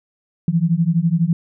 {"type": "beating tone pair", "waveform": "sine", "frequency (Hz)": [161.6, 173.6], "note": ["E3", "F3"], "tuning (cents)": [-34, -10], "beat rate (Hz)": 12, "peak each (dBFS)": -17, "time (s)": [0.48, 1.33], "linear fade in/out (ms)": 2, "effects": []}